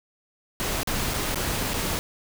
pink noise with dropouts, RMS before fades -27 dBFS, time 0.6-1.99 s, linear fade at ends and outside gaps 0 ms, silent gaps 0.832-0.873 / 1.137-1.141 / 1.345-1.357 / 1.736-1.741 s, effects none

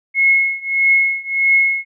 sine tone with tremolo, 2173 Hz, C#7, 35 cents flat, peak -8 dBFS, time 0.14-1.85 s, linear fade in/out 50 ms, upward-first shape triangle, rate 1.6 Hz, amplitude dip 95%, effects none

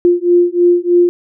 sine beating tone pair, 349.2 / 352.4 Hz, F4 / F4, 0 / +16 cents, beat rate 3.2 Hz, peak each -11 dBFS, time 0.05-1.09 s, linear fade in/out 0 ms, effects none

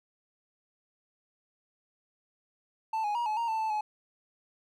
triangle tone with pitch steps, 884 / 832 / 950 / 856 / 931 / 886 / 879 / 849 Hz, A5 / G#5 / A#5 / A5 / A#5 / A5 / A5 / G#5, +8 / +3 / +33 / -48 / -2 / +12 / -2 / +38 cents, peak -26 dBFS, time 2.93-3.81 s, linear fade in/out 5 ms, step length 110 ms, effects none

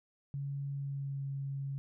sine tone with pitch glide, 140 to 137.91 Hz, C#3 to C#3, +18 to -9 cents, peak -35 dBFS, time 0.34-1.78 s, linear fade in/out 0 ms, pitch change -27 cents, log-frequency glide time 0.71-1.24 s, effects none

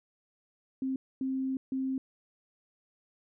sine tone bursts at uneven times, 264.2 Hz, C4, 17 cents sharp, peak -29 dBFS, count 3, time 0.82-0.96 / 1.21-1.57 / 1.72-1.98 s, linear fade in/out 2 ms, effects none

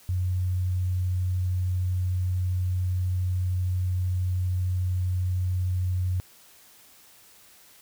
sine tone, 91.3 Hz, F#2, 23 cents flat, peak -23 dBFS, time 0.09-6.2 s, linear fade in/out 0 ms, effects white hiss -54 dBFS RMS until 7.81 s

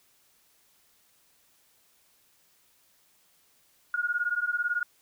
sine beating tone pair, 1427 / 1445 Hz, F6 / F#6, +37 / -41 cents, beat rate 18 Hz, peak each -29 dBFS, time 3.94-4.83 s, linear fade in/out 2 ms, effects white hiss -65 dBFS RMS until 5.01 s

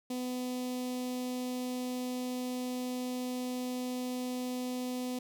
sawtooth tone with notch filter, 250.8 Hz, B3, 27 cents sharp, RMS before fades -36 dBFS, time 0.1-5.19 s, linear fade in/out 5 ms, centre 1500 Hz, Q 0.62, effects none

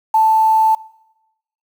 sine tone with quantisation, 880 Hz, A5, in tune, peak -9 dBFS, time 0.14-0.75 s, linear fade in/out 5 ms, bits 6, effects noise-tail reverb RT60 0.9 s tail -22 dB re dry

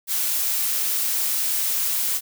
blue noise, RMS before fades -23 dBFS, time 0.07-2.21 s, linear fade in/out 50 ms, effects none

